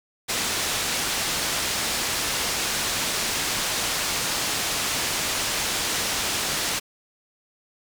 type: low-pass noise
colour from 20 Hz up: white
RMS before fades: -26 dBFS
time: 0.28-6.8 s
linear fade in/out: 20 ms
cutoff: 7200 Hz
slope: 12 dB/octave
effects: none